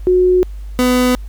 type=tone pair in turn; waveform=sine / 30% pulse; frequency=364.9 / 250.3 Hz; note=F#4 / B3; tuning=-24 / +23 cents; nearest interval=perfect fifth; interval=653 cents; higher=first; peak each=-8 dBFS; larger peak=neither; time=0.07-0.43 / 0.79-1.15 s; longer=neither; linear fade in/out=0 ms; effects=added 50 Hz sine -25 dBFS peak until 1.28 s + pink hiss -51 dBFS RMS until 1.28 s